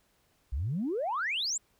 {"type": "exponential sweep", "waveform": "sine", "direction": "up", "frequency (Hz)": [56.7, 7902], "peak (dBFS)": -28, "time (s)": [0.52, 1.58], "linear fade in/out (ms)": 10, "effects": ["tanh soft clip ceiling -24 dBFS", "pink hiss -70 dBFS RMS until 1.79 s"]}